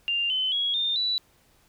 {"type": "tone with pitch steps", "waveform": "sine", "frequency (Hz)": [2794, 3047, 3323, 3623, 3951], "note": ["F7", "G7", "G#7", "A7", "B7"], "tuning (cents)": [0, -50, 0, 50, 0], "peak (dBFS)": -23, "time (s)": [0.08, 1.18], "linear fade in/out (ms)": 0, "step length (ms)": 220, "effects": ["pink hiss -62 dBFS RMS until 1.68 s"]}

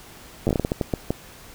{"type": "slowing click train", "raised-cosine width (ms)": 2, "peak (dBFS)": -8, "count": 12, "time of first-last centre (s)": [0.47, 1.106], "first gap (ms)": 9, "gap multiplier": 1.34, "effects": ["pink hiss -45 dBFS RMS until 1.54 s"]}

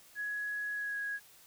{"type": "tone with pitch glide", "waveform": "sine", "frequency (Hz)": [1676, 1656.7], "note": ["G#6", "G#6"], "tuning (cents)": [15, -5], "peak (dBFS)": -34, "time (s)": [0.15, 1.2], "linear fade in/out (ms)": 50, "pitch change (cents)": -20, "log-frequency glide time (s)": [0.74, 0.98], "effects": ["white hiss -59 dBFS RMS until 1.46 s"]}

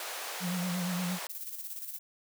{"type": "high-pass noise", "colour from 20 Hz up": "pink", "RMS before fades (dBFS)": -39, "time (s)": [0, 1.27], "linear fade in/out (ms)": 2, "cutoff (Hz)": 530, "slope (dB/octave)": 24}
{"type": "tone with vibrato", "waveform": "triangle", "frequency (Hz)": 178.9, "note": "F3", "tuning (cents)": 42, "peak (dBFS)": -29, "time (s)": [0.4, 1.19], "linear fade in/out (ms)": 50, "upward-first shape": "sine", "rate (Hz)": 8.6, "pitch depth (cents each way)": 51}
{"type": "noise with tremolo", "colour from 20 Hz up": "violet", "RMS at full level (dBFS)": -39, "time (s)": [1.29, 1.99], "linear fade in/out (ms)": 10, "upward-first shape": "square", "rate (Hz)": 17, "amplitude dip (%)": 50}
{"effects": []}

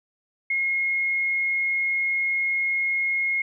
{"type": "tone", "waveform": "sine", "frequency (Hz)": 2155, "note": "C#7", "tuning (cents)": -49, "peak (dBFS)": -21, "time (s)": [0.5, 3.42], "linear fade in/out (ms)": 5, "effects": []}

